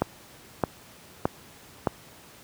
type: click train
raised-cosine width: 1 ms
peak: -7 dBFS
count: 4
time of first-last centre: 0.02-1.872 s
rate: 1.62 Hz
effects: pink hiss -50 dBFS RMS until 2.43 s + high-pass 80 Hz 12 dB/octave

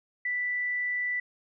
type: tone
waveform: sine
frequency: 1975.5 Hz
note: B6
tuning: in tune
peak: -27 dBFS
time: 0.25-1.2 s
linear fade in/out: 5 ms
effects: none

